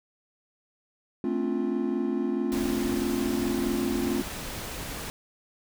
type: chord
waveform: triangle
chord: D minor seventh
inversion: second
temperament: equal with one note detuned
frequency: 220 / 261.6 / 286.3 / 349.2 Hz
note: A3 / C4 / D4 / F4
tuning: 0 / 0 / -44 / 0 cents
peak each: -29 / -28 / -31 / -28 dBFS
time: 1.24-4.22 s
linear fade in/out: 2 ms
type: noise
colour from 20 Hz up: pink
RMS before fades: -36 dBFS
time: 2.52-5.1 s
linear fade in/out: 0 ms
effects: none